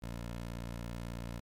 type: tone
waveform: 15% pulse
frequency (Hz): 58.27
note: A#1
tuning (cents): 0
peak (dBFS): -33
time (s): 0.02-1.4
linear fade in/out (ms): 10
effects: MP3 96 kbps